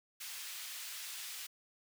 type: high-pass noise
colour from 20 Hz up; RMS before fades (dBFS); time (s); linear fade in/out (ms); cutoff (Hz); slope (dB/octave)
pink; -45; 0.2-1.47; 10; 2400; 12
effects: none